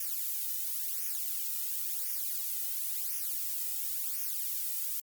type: noise with flanger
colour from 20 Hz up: violet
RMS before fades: -34 dBFS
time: 0-5 s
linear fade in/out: 2 ms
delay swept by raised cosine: 0.24 to 1.84 ms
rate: 0.95 Hz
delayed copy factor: -0.8
effects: Opus 48 kbps